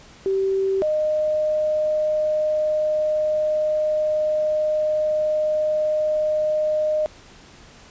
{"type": "tone pair in turn", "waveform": "sine", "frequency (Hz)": [386.4, 613.4], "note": ["G4", "D#5"], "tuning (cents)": [-25, -25], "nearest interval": "minor sixth", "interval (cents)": 800, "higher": "second", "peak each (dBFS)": -18, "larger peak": "neither", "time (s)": [[0.26, 0.82], [0.82, 7.06]], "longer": "second", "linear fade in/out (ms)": 0, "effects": ["pink hiss -47 dBFS RMS until 7.9 s", "resampled to 16000 Hz"]}